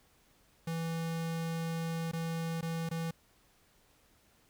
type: tone with dropouts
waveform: square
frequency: 164.81 Hz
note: E3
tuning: in tune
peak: -34 dBFS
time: 0.67-3.11 s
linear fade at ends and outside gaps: 5 ms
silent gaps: 2.115-2.132 / 2.611-2.626 / 2.891-2.911 s
effects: pink hiss -67 dBFS RMS until 4.49 s

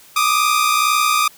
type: tone pair together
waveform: sawtooth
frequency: 1182.5 / 1244.5 Hz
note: D6 / D#6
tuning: +12 / 0 cents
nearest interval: minor second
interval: 88 cents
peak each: -13 dBFS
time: 0.16-1.28 s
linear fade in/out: 5 ms
effects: white hiss -46 dBFS RMS until 1.37 s

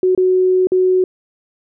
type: tone with dropouts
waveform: sine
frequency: 370 Hz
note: F#4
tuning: in tune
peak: -10 dBFS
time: 0.03-1.04 s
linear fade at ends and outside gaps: 2 ms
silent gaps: 0.15-0.176 / 0.671-0.719 s
effects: none

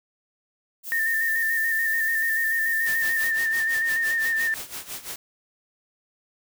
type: noise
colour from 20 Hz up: violet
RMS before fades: -34 dBFS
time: 0.83-3.33 s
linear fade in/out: 50 ms
type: tone with vibrato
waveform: sine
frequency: 1809 Hz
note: A6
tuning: 48 cents sharp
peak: -21 dBFS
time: 0.92-4.54 s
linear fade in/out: 0 ms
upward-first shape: square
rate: 6.9 Hz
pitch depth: 28 cents each way
type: noise with tremolo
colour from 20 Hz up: white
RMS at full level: -33 dBFS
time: 2.86-5.16 s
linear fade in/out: 2 ms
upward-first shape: sine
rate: 5.9 Hz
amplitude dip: 80%
effects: none

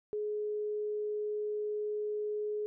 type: tone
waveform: sine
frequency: 420.9 Hz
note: G#4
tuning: 23 cents sharp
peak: -32 dBFS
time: 0.13-2.66 s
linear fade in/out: 0 ms
effects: none

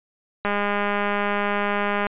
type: click train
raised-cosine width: 0.5 ms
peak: -9 dBFS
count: 331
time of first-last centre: 0.45-2.068 s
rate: 204 Hz
effects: resampled to 8000 Hz

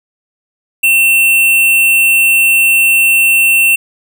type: tone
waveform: square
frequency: 2700 Hz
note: E7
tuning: 41 cents sharp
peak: -7 dBFS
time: 0.83-3.76 s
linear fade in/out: 10 ms
effects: none

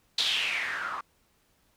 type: noise with low-pass filter sweep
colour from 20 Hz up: blue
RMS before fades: -30 dBFS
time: 0.18-1.01 s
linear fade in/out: 5 ms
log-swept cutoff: 4000 to 1100 Hz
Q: 5
effects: pink hiss -68 dBFS RMS until 1.76 s

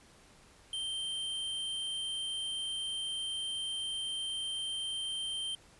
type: tone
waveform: square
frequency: 3136 Hz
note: G7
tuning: in tune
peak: -35 dBFS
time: 0.73-5.55 s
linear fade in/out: 2 ms
effects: pink hiss -60 dBFS RMS until 5.79 s + resampled to 24000 Hz

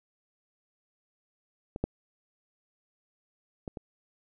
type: clicks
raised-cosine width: 2 ms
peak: -22 / -14 / -23 / -25 dBFS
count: 4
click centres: 1.761 / 1.84 / 3.678 / 3.772 s
effects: none

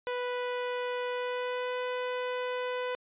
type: tone with pitch glide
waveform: sawtooth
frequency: 493.9 to 499.1 Hz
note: B4 to B4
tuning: 0 to +18 cents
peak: -27 dBFS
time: 0.07-2.95 s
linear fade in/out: 0 ms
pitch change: +18 cents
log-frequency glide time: 1.1-1.76 s
effects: resampled to 8000 Hz

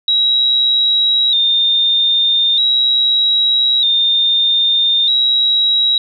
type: tone with vibrato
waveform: sine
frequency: 3741 Hz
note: A#7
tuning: 5 cents sharp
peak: -10 dBFS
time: 0.08-5.98 s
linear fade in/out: 2 ms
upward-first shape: square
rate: 0.4 Hz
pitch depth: 53 cents each way
effects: none

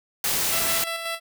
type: noise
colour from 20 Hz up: white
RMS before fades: -24 dBFS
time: 0.24-0.84 s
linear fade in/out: 2 ms
type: tone with tremolo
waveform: 10% pulse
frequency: 666 Hz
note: E5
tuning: 18 cents sharp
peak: -18 dBFS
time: 0.5-1.2 s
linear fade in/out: 50 ms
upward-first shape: square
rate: 5.4 Hz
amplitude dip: 40%
effects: none

